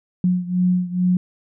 sine beating tone pair, 180 / 182.3 Hz, F#3 / F#3, -47 / -25 cents, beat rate 2.3 Hz, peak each -18 / -21 dBFS, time 0.24-1.17 s, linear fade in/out 2 ms, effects none

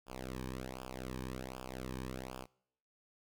sawtooth tone with flanger, 64.1 Hz, C2, 35 cents flat, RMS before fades -44 dBFS, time 0.06-2.47 s, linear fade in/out 50 ms, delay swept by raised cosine 0.49 to 1.49 ms, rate 1.3 Hz, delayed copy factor -0.95, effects noise-tail reverb RT60 0.7 s tail -24 dB re dry

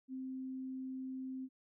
sine tone, 261.1 Hz, C4, 3 cents flat, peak -40 dBFS, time 0.08-1.49 s, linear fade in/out 50 ms, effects none

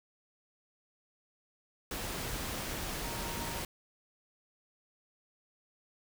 sine tone in noise, 932 Hz, A#5, 1 cent flat, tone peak -45 dBFS, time 3.04-3.6 s, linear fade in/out 2 ms, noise pink, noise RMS -38 dBFS, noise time 1.91-3.65 s, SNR -10 dB, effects none

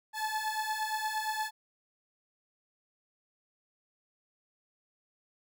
30% pulse beating tone pair, 860 / 868.6 Hz, A5 / A5, -40 / -23 cents, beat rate 8.6 Hz, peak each -33 / -31 dBFS, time 0.13-1.51 s, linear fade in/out 50 ms, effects none

